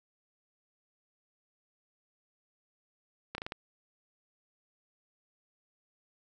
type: slowing click train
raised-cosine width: 0.3 ms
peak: -21 dBFS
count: 5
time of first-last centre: 3.35-3.521 s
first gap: 31 ms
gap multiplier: 1.22
effects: none